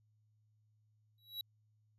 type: tone with exponential growth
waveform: square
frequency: 3900 Hz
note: B7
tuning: 23 cents flat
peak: -37 dBFS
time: 1.18-1.41 s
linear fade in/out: 2 ms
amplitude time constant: 49 ms
effects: added 107 Hz sine -70 dBFS peak until 1.98 s + resampled to 32000 Hz